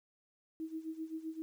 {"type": "tone with tremolo", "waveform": "sine", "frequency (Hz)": 320, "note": "D#4", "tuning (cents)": 49, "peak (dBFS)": -36, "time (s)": [0.6, 1.42], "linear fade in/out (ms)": 0, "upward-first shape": "sine", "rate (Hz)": 7.7, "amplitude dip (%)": 80, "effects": ["11-bit"]}